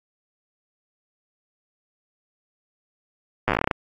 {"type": "slowing click train", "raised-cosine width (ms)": 0.5, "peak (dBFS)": -5, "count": 13, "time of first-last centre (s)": [3.48, 3.712], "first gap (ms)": 8, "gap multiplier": 1.15, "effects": ["AAC 48 kbps"]}